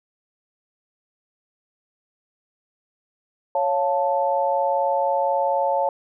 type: chord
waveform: sine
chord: Db augmented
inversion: none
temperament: equal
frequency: 554.4 / 698.5 / 880 Hz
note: Db5 / F5 / A5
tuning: 0 / 0 / 0 cents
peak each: -22 / -25 / -22 dBFS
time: 3.55-5.89 s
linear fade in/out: 2 ms
effects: none